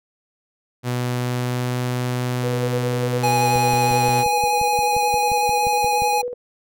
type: tone with pitch glide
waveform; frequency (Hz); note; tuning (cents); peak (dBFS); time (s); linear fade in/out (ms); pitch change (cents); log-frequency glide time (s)
sawtooth; 123.47 to 124.4; B2 to B2; 0 to +13; -17; 0.83-4.25; 50; +13; 1.07-1.77
type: tone with tremolo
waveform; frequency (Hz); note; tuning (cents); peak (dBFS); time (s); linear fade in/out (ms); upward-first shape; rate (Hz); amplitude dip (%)
sine; 490; B4; -14; -22; 2.43-6.34; 10; square; 10; 50
type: tone with vibrato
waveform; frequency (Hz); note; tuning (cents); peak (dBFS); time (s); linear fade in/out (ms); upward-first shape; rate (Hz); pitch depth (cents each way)
square; 830; G#5; -1; -18; 3.23-6.22; 10; square; 11; 13
type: click train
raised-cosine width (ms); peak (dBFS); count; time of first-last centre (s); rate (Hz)
5; -20; 15; 3.56-6.02; 5.69
effects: none